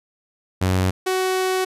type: tone pair in turn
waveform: sawtooth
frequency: 93 / 373.8 Hz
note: F#2 / F#4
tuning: +9 / +18 cents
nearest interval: 2 octaves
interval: 2409 cents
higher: second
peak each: -13 / -15 dBFS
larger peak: first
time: 0.61-0.91 / 1.06-1.65 s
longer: second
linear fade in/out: 10 ms
effects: resampled to 32000 Hz